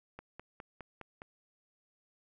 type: click train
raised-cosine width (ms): 0.5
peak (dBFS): -30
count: 6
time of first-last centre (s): 0.19-1.219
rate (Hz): 4.86
effects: none